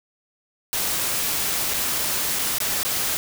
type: noise with dropouts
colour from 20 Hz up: white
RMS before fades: -24 dBFS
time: 0.73-3.17 s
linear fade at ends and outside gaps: 0 ms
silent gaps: 1.738-1.742 / 2.388-2.392 / 2.584-2.603 / 2.831-2.85 s
effects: none